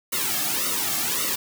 white noise with flanger, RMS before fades -25 dBFS, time 0.12-1.36 s, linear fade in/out 10 ms, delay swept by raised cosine 1.2 to 2.09 ms, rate 1.8 Hz, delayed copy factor -0.95, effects none

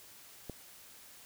click, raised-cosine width 2 ms, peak -27 dBFS, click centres 0.497 s, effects white hiss -55 dBFS RMS until 1.25 s

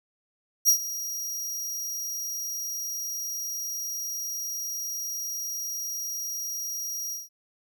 sawtooth tone with ADSR envelope, 5710 Hz, F8, 37 cents sharp, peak -12 dBFS, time 0.65-7.29 s, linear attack 36 ms, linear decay 90 ms, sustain -16 dB, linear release 170 ms, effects none

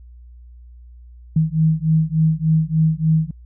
sine beating tone pair, 157.1 / 160.5 Hz, D#3 / E3, +17 / -46 cents, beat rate 3.4 Hz, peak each -17 dBFS, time 1.36-3.31 s, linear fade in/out 5 ms, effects added 60 Hz sine -39 dBFS peak until 3.45 s

